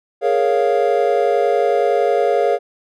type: chord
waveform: triangle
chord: Bb minor seventh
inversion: third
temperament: equal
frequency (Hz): 415.3 / 466.2 / 554.4 / 698.5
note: Ab4 / Bb4 / Db5 / F5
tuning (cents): 0 / 0 / 0 / 0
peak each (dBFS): -17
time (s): 0.21-2.59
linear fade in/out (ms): 50
effects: none